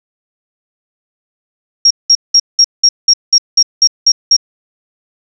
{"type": "tone bursts", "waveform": "sine", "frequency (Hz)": 5588, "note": "F8", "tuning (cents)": 0, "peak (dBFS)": -3, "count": 11, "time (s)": [1.85, 4.366], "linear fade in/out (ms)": 5, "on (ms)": 56, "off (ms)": 190, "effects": []}